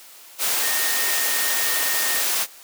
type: tone in noise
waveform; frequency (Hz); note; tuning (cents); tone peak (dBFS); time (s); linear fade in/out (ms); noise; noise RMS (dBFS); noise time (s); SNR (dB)
sine; 1843; A#6; -20; -28; 0.6-2.24; 50; white; -22; 0.38-2.47; -9
effects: white hiss -45 dBFS RMS until 2.63 s + high-pass 400 Hz 12 dB/octave